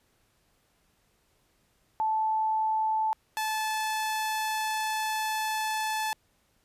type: tone pair in turn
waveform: sine / sawtooth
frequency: 875 / 869 Hz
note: A5 / A5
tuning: -10 / -22 cents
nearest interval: unison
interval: 12 cents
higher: first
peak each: -24 dBFS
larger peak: neither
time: 2-3.13 / 3.37-6.13 s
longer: second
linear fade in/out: 0 ms
effects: pink hiss -69 dBFS RMS until 6.64 s + resampled to 32000 Hz